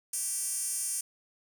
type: tone with high-pass filter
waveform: 10% pulse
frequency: 389.5 Hz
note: G4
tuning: 11 cents flat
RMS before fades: -33 dBFS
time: 0.13-1.01 s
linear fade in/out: 5 ms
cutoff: 8200 Hz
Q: 5.5
effects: 10-bit